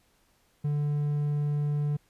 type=tone; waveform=triangle; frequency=146.83 Hz; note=D3; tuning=in tune; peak=-23 dBFS; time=0.64-1.97 s; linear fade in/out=10 ms; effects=pink hiss -67 dBFS RMS until 2.09 s + resampled to 32000 Hz